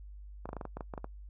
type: clicks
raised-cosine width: 1 ms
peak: -25 dBFS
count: 11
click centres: 0.456 / 0.491 / 0.531 / 0.567 / 0.612 / 0.653 / 0.77 / 0.808 / 0.938 / 0.978 / 1.044 s
effects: noise-tail reverb RT60 0.1 s tail -23 dB re dry + added 50 Hz sine -45 dBFS peak until 1.29 s